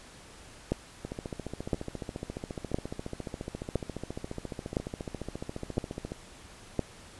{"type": "two click trains", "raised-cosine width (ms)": 2, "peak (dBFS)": [-22, -13], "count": [74, 7], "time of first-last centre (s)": [[1.05, 6.119], [0.72, 6.793]], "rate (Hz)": [14.4, 0.988], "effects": ["pink hiss -51 dBFS RMS until 7.19 s", "resampled to 24000 Hz"]}